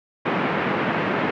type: band-pass noise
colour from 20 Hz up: pink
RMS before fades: -23 dBFS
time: 0.25-1.31 s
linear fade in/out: 10 ms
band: 160 to 2400 Hz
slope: 24 dB/octave
effects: none